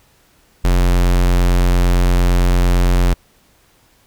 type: tone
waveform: square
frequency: 44.42 Hz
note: F1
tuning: 30 cents sharp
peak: -11 dBFS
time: 0.64-3.14 s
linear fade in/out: 10 ms
effects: pink hiss -54 dBFS RMS until 4.06 s